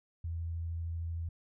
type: tone with vibrato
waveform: sine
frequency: 83.4 Hz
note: E2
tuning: 21 cents sharp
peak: -34 dBFS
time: 0.24-1.29 s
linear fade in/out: 5 ms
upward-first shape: triangle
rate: 13 Hz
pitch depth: 13 cents each way
effects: none